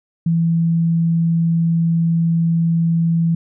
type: tone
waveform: sine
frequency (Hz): 166.3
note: E3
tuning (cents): +16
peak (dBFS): -13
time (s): 0.26-3.35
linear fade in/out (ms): 5
effects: none